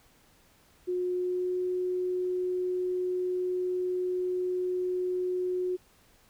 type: tone with pitch glide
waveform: sine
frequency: 361 to 364.1 Hz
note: F#4 to F#4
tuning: -43 to -28 cents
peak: -27 dBFS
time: 0.87-5.77 s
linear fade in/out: 20 ms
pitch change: +15 cents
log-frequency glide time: 1.14-1.59 s
effects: pink hiss -62 dBFS RMS until 6.29 s